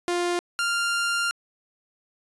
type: tone pair in turn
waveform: sawtooth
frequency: 350.7 / 1394.7 Hz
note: F4 / F6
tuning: +7 / -3 cents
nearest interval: 2 octaves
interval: 2390 cents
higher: second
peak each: -19 dBFS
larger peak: neither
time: 0.08-0.39 / 0.59-1.31 s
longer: second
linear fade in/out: 0 ms
effects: resampled to 24000 Hz